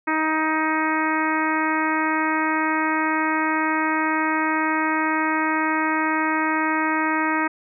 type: harmonic tone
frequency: 314 Hz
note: D#4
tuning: 16 cents sharp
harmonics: 1 / 2 / 3 / 4 / 5 / 6 / 7 / 8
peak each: -24 / -33 / -25 / -27 / -28 / -28 / -30 / -36 dBFS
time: 0.07-7.48 s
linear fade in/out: 10 ms
effects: none